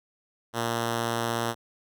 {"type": "tone", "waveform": "5% pulse", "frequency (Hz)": 116.54, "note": "A#2", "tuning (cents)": 0, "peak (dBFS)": -15, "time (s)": [0.53, 1.55], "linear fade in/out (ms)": 50, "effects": []}